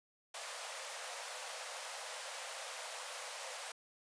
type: high-pass noise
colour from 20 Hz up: pink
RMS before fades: -45 dBFS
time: 0.34-3.72 s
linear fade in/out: 5 ms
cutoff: 490 Hz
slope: 96 dB/octave
effects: resampled to 22050 Hz